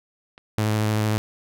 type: click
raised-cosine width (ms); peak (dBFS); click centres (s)
0.3; -26; 0.379
type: tone with vibrato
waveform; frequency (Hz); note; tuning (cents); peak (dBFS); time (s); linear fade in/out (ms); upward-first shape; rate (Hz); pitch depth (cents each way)
sawtooth; 107.5; A2; -40; -16; 0.58-1.18; 0; sine; 13; 19
effects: none